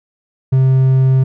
triangle tone, 131.7 Hz, C3, 12 cents sharp, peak -6 dBFS, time 0.52-1.24 s, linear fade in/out 10 ms, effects none

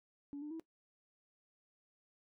sine tone with pitch steps, 285.1 / 298.1 / 324.5 Hz, C#4 / D4 / E4, +49 / +26 / -27 cents, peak -40 dBFS, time 0.33-0.597 s, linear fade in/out 0 ms, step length 89 ms, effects noise-tail reverb RT60 0.1 s tail -18 dB re dry + tanh soft clip ceiling -38 dBFS

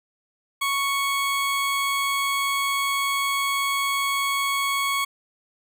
20% pulse tone, 1108.7 Hz, C#6, in tune, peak -17 dBFS, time 0.61-5.05 s, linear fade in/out 10 ms, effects none

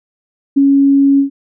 sine tone with ADSR envelope, 277.2 Hz, C#4, in tune, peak -4 dBFS, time 0.56-1.3 s, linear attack 17 ms, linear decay 5 ms, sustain -2 dB, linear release 110 ms, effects none

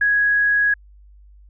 sine tone, 1663 Hz, G#6, 2 cents sharp, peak -14 dBFS, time 0.01-0.74 s, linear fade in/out 5 ms, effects added 50 Hz sine -44 dBFS peak until 1.49 s

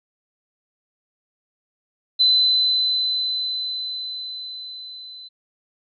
sine tone with level ramp, 4028 Hz, B7, 33 cents sharp, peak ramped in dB -12 to -37 dBFS, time 2.19-5.29 s, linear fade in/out 20 ms, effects none

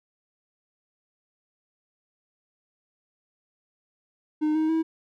triangle tone with pitch steps, 305.9 / 314.1 / 322.6 Hz, D#4 / D#4 / E4, -29 / +16 / -37 cents, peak -19 dBFS, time 4.41-4.83 s, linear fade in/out 20 ms, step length 140 ms, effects none

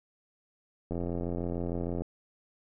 click train, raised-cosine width 2 ms, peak -21 dBFS, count 97, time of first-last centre 0.91-2.02 s, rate 86.5 Hz, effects none

